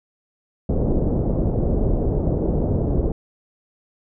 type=low-pass noise; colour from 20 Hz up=pink; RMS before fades=-20 dBFS; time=0.69-3.12 s; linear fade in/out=5 ms; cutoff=550 Hz; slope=24 dB/octave; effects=none